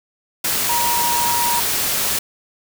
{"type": "tone in noise", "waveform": "sine", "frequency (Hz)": 950, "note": "A#5", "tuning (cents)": 33, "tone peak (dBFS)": -19, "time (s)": [0.69, 1.6], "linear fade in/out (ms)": 5, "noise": "white", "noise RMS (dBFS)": -20, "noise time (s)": [0.44, 2.19], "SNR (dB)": -2, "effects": []}